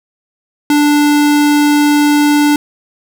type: tone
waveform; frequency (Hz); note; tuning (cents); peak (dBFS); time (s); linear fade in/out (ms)
square; 293.7; D4; 0; -8; 0.7-2.56; 2
effects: none